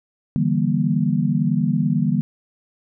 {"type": "chord", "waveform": "sine", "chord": "E half-diminished seventh", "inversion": "third", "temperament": "equal with one note detuned", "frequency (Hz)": [146.83, 164.81, 196, 237.4], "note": ["D3", "E3", "G3", "Bb3"], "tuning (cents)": [0, 0, 0, 32], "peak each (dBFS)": -22, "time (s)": [0.36, 2.21], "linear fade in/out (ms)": 0, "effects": []}